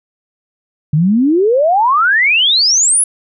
sine exponential sweep, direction up, 143 to 10760 Hz, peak -8 dBFS, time 0.93-3.04 s, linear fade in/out 5 ms, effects none

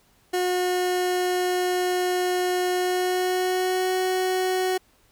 30% pulse tone with pitch glide, 362.1 to 371 Hz, F#4 to F#4, -37 to +5 cents, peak -19 dBFS, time 0.33-4.78 s, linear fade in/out 10 ms, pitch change +42 cents, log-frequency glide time 2.72-3.93 s, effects pink hiss -61 dBFS RMS until 5.11 s

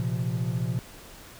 triangle chord, Bb suspended second, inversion none, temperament equal with one note detuned, 116.54 / 130.81 / 172.21 Hz, Bb2 / C3 / F3, 0 / 0 / -24 cents, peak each -27 / -27 / -29 dBFS, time 0-0.79 s, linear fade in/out 0 ms, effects tanh soft clip ceiling -15 dBFS + pink hiss -47 dBFS RMS until 1.39 s

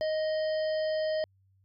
harmonic tone, 624 Hz, D#5, 5 cents sharp, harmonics 1 / 3 / 5 / 7 / 8, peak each -27 / -42 / -46 / -48 / -46 dBFS, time 0.01-1.24 s, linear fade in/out 0 ms, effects added 96 Hz sine -63 dBFS peak until 1.64 s

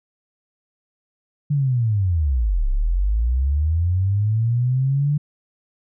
sine linear two-way sweep, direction down then up, 148.9 to 31.64 to 148.9 Hz, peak -16 dBFS, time 1.5-5.18 s, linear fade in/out 10 ms, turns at 2.68 s, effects none

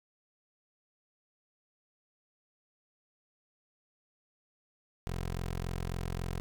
15% pulse tone, 43.65 Hz, F1, in tune, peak -28 dBFS, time 5.07-6.4 s, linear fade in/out 0 ms, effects 9-bit

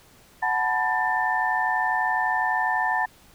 sine tone cluster, 740 / 872 / 980 / 1784 Hz, F#5 / A5 / B5 / A6, 0 / -16 / -14 / +23 cents, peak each -27 / -26 / -29 / -25 dBFS, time 0.42-3.06 s, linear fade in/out 10 ms, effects pink hiss -54 dBFS RMS until 3.34 s

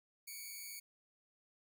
5% pulse tone pair together, 2222 / 2318 Hz, C#7 / D7, +4 / -23 cents, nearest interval minor second, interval 73 cents, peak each -38 / -40 dBFS, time 0.27-0.8 s, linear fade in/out 10 ms, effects none

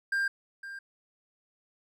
triangle tone with echo, 1594 Hz, G6, 28 cents sharp, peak -24 dBFS, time 0.12-0.28 s, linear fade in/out 5 ms, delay 510 ms, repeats 1, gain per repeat -13 dB, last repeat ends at 0.79 s, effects none

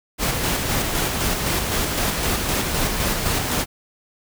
pink noise with tremolo, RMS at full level -21 dBFS, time 0.18-3.66 s, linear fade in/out 50 ms, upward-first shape square, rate 3.9 Hz, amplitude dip 30%, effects none

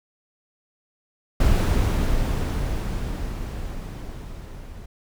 brown noise with level ramp, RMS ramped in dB -17 to -39 dBFS, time 1.4-4.86 s, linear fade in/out 5 ms, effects none

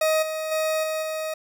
40% pulse tone with level steps, 629 Hz, D#5, 19 cents sharp, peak -18 / -26 / -21 / -24 / -26 dBFS, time 0.01-1.34 s, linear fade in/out 5 ms, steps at 0.22 / 0.51 / 0.83 / 1.02 s, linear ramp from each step 10 ms, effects none

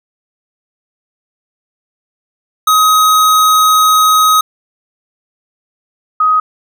square / sine tone pair in turn, 1263 / 1257 Hz, D#6 / D#6, +26 / +17 cents, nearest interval unison, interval 9 cents, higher first, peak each -7 dBFS, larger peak neither, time 2.67-4.41 / 6.2-6.4 s, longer first, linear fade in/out 5 ms, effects none

